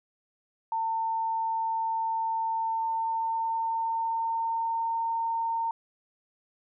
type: tone with pitch glide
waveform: sine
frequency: 900 to 913.6 Hz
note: A5 to A#5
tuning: +39 to -35 cents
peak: -26 dBFS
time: 0.72-5.71 s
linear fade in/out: 2 ms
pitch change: +26 cents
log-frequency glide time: 2.55-5 s
effects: none